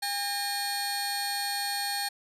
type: tone cluster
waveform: sawtooth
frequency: 808 / 1835 / 4336 Hz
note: G#5 / A#6 / C#8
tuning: -48 / -28 / -39 cents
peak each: -29 / -34 / -29 dBFS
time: 0.02-2.09 s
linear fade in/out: 10 ms
effects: resampled to 32000 Hz